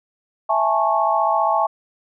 sine chord, A major seventh, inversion second, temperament just, 660 / 825 / 880 / 1100 Hz, E5 / G#5 / A5 / C#6, +2 / -12 / 0 / -14 cents, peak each -21 dBFS, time 0.49-1.67 s, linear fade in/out 10 ms, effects none

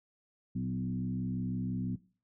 sine tone with frequency modulation, 183.1 Hz, F#3, 18 cents flat, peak -31 dBFS, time 0.55-1.96 s, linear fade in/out 10 ms, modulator 66 Hz, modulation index 1.1, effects noise-tail reverb RT60 0.4 s tail -20 dB re dry

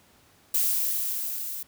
violet noise with level ramp, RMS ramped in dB -23 to -35 dBFS, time 0.54-1.63 s, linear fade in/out 5 ms, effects pink hiss -59 dBFS RMS until 1.67 s + high-pass 60 Hz 12 dB/octave

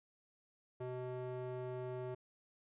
square tone with band-pass filter, 126.3 Hz, B2, 39 cents sharp, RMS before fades -43 dBFS, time 0.8-2.15 s, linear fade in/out 10 ms, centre 470 Hz, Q 1.3, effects resampled to 8000 Hz

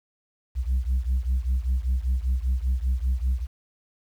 sine beating tone pair, 61.74 / 66.84 Hz, B1 / C2, 0 / +38 cents, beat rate 5.1 Hz, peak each -22 / -24 dBFS, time 0.55-3.47 s, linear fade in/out 50 ms, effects tanh soft clip ceiling -18 dBFS + 9-bit

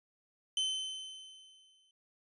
40% pulse tone with exponential decay, 3065 Hz, G7, 40 cents flat, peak -28 dBFS, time 0.57-1.91 s, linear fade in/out 2 ms, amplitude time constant 290 ms, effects resampled to 24000 Hz

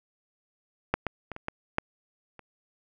clicks, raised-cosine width 0.5 ms, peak -8 / -13 / -21 / -24 / -16 / -9 / -30 dBFS, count 7, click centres 0.94 / 1.067 / 1.317 / 1.364 / 1.484 / 1.784 / 2.393 s, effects none

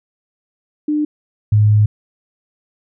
sine tone pair in turn, 300 / 105.67 Hz, D4 / G#2, +37 / +30 cents, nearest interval octave + tritone, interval 1807 cents, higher first, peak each -14 / -8 dBFS, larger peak second, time 0.88-1.05 / 1.52-1.86 s, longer second, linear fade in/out 5 ms, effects none

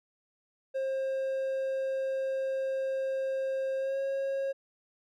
triangle tone with pitch glide, 533 to 543.9 Hz, C5 to C#5, +32 to -33 cents, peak -27 dBFS, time 0.74-4.53 s, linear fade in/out 20 ms, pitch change +35 cents, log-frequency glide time 3.78-3.98 s, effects none

